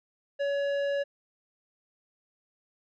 sine tone with tanh clipping, 564 Hz, C#5, 30 cents sharp, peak -28 dBFS, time 0.39-1.04 s, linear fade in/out 20 ms, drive 12 dB, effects none

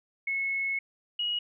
sine tone pair in turn, 2189 / 2899 Hz, C#7 / F#7, -22 / -36 cents, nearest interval perfect fourth, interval 486 cents, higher second, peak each -27 dBFS, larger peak neither, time 0.27-0.79 / 1.19-1.39 s, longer first, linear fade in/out 5 ms, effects none

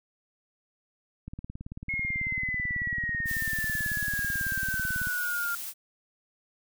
click train, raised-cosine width 5 ms, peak -26 dBFS, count 70, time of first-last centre 1.28-5.071 s, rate 18.2 Hz
sine exponential sweep, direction down, 2171 to 1396.9 Hz, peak -28 dBFS, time 1.89-5.55 s, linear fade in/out 2 ms
blue noise, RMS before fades -37 dBFS, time 3.25-5.74 s, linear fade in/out 50 ms
effects none

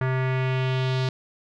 square tone with low-pass filter sweep, 130 Hz, C3, 11 cents flat, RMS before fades -24 dBFS, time 0.01-1.09 s, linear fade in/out 2 ms, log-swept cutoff 1700 to 4300 Hz, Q 2.2, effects none

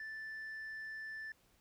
sine tone, 1760 Hz, A6, in tune, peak -40 dBFS, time 0-1.32 s, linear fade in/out 2 ms, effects tanh soft clip ceiling -42 dBFS + pink hiss -71 dBFS RMS until 1.6 s

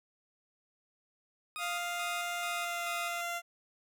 20% pulse tone with tremolo, 1244.5 Hz, D#6, in tune, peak -33 dBFS, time 1.56-3.21 s, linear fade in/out 0 ms, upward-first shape square, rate 2.3 Hz, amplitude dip 55%
15% pulse tone with pitch glide, 698.5 to 690.5 Hz, F5 to F5, 0 to -20 cents, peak -28 dBFS, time 1.58-3.42 s, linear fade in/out 50 ms, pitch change -20 cents, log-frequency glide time 2.41-2.84 s
effects none

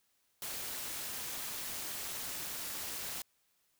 white noise with amplitude modulation, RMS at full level -38 dBFS, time 0.42-3.22 s, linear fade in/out 2 ms, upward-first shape sine, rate 235 Hz, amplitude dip 60%, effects white hiss -75 dBFS RMS until 3.79 s

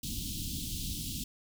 pink band-stop noise, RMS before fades -37 dBFS, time 0.03-1.24 s, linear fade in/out 5 ms, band 300 to 3000 Hz, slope 48 dB/octave, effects none

